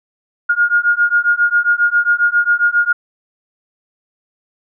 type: beating tone pair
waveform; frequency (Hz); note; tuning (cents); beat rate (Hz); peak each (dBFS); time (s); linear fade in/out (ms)
sine; 1421 / 1428.4; F6 / F6; +30 / +39; 7.4; -14; 0.49-2.93; 10
effects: none